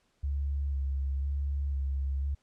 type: tone with vibrato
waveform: sine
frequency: 69.3 Hz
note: C#2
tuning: in tune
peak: -28 dBFS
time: 0.23-2.35 s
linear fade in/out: 10 ms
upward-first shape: square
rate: 1 Hz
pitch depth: 24 cents each way
effects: pink hiss -72 dBFS RMS until 2.42 s + low-pass 8000 Hz 12 dB/octave